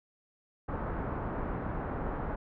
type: low-pass noise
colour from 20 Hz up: pink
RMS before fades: -35 dBFS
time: 0.68-2.36 s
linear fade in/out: 10 ms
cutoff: 1400 Hz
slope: 24 dB/octave
effects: none

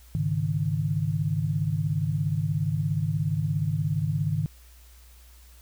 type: chord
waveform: sine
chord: Ab suspended fourth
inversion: none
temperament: equal with one note detuned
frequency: 103.17 / 138.59 / 155.56 Hz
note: Ab2 / Db3 / Eb3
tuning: -11 / 0 / 0 cents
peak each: -29 / -29 / -26 dBFS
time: 0.15-4.46 s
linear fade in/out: 0 ms
effects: added 60 Hz sine -49 dBFS peak until 5.61 s + white hiss -57 dBFS RMS until 5.61 s

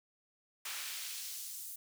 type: noise with high-pass filter sweep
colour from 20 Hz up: pink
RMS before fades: -43 dBFS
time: 0.65-1.76 s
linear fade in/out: 5 ms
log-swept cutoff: 1500 to 10000 Hz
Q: 0.82
effects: none

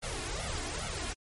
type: noise with flanger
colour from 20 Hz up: pink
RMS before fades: -36 dBFS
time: 0.02-1.14 s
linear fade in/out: 20 ms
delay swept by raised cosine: 1.4 to 2.9 ms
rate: 2.4 Hz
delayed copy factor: +0.85
effects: MP3 48 kbps

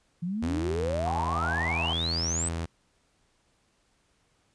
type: exponential sweep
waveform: sine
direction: up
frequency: 165.2 to 8372 Hz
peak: -28 dBFS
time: 0.22-2.49 s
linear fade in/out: 10 ms
type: tone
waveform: sawtooth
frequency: 83 Hz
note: E2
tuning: 12 cents sharp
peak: -26 dBFS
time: 0.42-2.66 s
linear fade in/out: 10 ms
type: band-pass noise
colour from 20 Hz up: pink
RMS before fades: -35 dBFS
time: 1.06-1.93 s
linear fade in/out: 0 ms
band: 660 to 1100 Hz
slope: 96 dB/octave
effects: pink hiss -69 dBFS RMS until 4.54 s + resampled to 22050 Hz

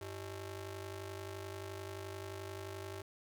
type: ring-modulated tone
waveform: sawtooth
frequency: 242.5 Hz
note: B3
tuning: 31 cents flat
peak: -36 dBFS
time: 0.01-3.02 s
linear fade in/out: 5 ms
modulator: 147 Hz
effects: none

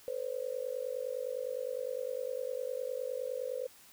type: tone with amplitude modulation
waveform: sine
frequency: 510 Hz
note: C5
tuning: 44 cents flat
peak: -30 dBFS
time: 0.08-3.67 s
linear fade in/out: 0 ms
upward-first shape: sine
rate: 49.8 Hz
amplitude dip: 95%
effects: white hiss -58 dBFS RMS until 3.92 s

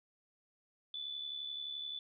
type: tone with amplitude modulation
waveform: sine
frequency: 3482 Hz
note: A7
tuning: 19 cents flat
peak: -37 dBFS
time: 0.94-1.99 s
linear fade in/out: 2 ms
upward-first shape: sine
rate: 71.6 Hz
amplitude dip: 55%
effects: none

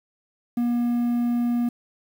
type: tone with quantisation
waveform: triangle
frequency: 239.4 Hz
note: A#3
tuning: 46 cents sharp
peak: -18 dBFS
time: 0.57-1.69 s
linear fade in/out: 5 ms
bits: 8
effects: none

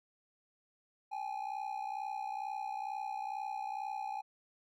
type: ring-modulated tone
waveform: triangle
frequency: 821 Hz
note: G#5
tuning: 20 cents flat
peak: -32 dBFS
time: 1.11-4.22 s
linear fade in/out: 20 ms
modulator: 31.1 Hz
effects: none

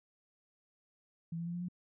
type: tone with pitch steps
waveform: sine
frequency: 166.1 / 169.1 / 172.16 / 175.27 / 178.43 Hz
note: E3 / E3 / F3 / F3 / F3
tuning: +13 / +44 / -25 / +6 / +37 cents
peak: -36 dBFS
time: 1.32-1.685 s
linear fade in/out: 5 ms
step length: 73 ms
effects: none

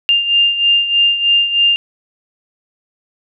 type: beating tone pair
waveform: sine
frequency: 2800 / 2803.2 Hz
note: F7 / F7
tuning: +4 / +6 cents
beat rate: 3.2 Hz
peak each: -11 / -17 dBFS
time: 0.09-1.76 s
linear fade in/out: 0 ms
effects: none

